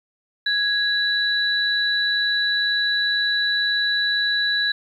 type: tone pair together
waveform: sine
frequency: 1661.2 / 3951 Hz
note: G#6 / B7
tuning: 0 / 0 cents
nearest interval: octave + minor third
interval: 1500 cents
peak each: -21 dBFS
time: 0.46-4.72 s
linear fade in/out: 5 ms
effects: 9-bit